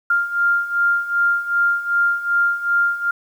sine beating tone pair, 1396.9 / 1399.5 Hz, F6 / F6, 0 / +3 cents, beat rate 2.6 Hz, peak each -21 / -17 dBFS, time 0.1-3.11 s, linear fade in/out 5 ms, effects 8-bit

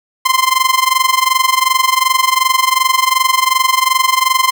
sawtooth tone with amplitude modulation, 1041 Hz, C6, 9 cents flat, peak -3 dBFS, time 0.25-4.51 s, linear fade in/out 10 ms, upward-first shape sine, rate 22.7 Hz, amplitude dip 85%, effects none

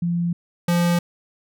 sine / square tone pair in turn, 172.1 / 173.2 Hz, F3 / F3, -25 / -14 cents, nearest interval unison, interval 11 cents, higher second, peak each -19 / -17 dBFS, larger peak second, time 0.02-0.33 / 0.68-0.99 s, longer neither, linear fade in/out 5 ms, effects none

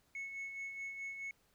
sine tone with tremolo, 2200 Hz, C#7, 14 cents flat, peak -37 dBFS, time 0.15-1.31 s, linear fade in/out 2 ms, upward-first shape sine, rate 4.7 Hz, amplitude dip 55%, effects tanh soft clip ceiling -39 dBFS + pink hiss -73 dBFS RMS until 1.54 s

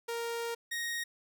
sawtooth tone pair in turn, 466.2 / 1871.3 Hz, A#4 / A#6, 0 / +6 cents, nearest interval 2 octaves, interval 2406 cents, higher second, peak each -30 / -30 dBFS, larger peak neither, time 0.08-0.55 / 0.71-1.04 s, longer first, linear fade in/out 10 ms, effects none

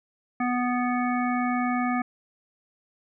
harmonic tone, 246.9 Hz, B3, in tune, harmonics 1 / 3 / 5 / 7 / 9, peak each -25 / -29 / -31 / -36 / -35 dBFS, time 0.4-2.02 s, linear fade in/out 5 ms, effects none

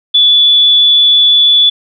sine tone, 3449 Hz, A7, 35 cents flat, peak -4 dBFS, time 0.14-1.7 s, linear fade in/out 10 ms, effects none

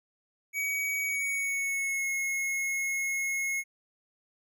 square tone with pitch glide, 2262 to 2170 Hz, C#7 to C#7, +34 to -37 cents, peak -29 dBFS, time 0.53-3.64 s, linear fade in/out 50 ms, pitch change -71 cents, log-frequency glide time 1.04-2.09 s, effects none

